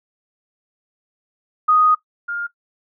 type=tone pair in turn; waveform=sine; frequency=1244.5 / 1409.8 Hz; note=D#6 / F6; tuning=0 / +16 cents; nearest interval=major second; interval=216 cents; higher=second; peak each=-11 / -22 dBFS; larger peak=first; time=1.68-1.95 / 2.28-2.47 s; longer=first; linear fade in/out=10 ms; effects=noise-tail reverb RT60 0.1 s tail -17 dB re dry